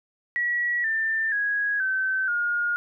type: tone with pitch steps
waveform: sine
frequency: 1926 / 1786.7 / 1657.4 / 1537.5 / 1426.3 Hz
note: B6 / A6 / G#6 / G6 / F6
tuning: -44 / +26 / -4 / -34 / +36 cents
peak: -22 dBFS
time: 0.36-2.76 s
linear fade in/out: 0 ms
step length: 480 ms
effects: none